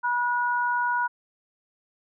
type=tone pair together; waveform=sine; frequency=970 / 1454.5 Hz; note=B5 / F#6; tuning=-31 / -30 cents; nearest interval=perfect fifth; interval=701 cents; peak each=-24 / -26 dBFS; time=0.03-1.08 s; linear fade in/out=20 ms; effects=none